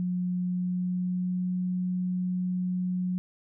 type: tone with pitch glide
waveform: sine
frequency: 180 to 181.78 Hz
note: F#3 to F#3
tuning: -47 to -30 cents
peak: -26 dBFS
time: 0-3.18 s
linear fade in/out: 0 ms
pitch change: +17 cents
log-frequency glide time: 0.39-1.54 s
effects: none